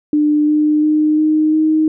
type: tone with pitch steps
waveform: sine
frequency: 299 / 302.3 / 305.6 / 309 / 312.4 Hz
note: D4 / D#4 / D#4 / D#4 / D#4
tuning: +31 / -50 / -31 / -12 / +7 cents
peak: -10 dBFS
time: 0.13-1.88 s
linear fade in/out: 2 ms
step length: 350 ms
effects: none